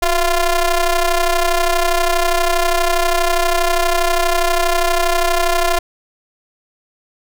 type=ring-modulated tone; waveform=sawtooth; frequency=348.2 Hz; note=F4; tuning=5 cents flat; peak=-6 dBFS; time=0.02-5.79 s; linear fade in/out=5 ms; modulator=332 Hz; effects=none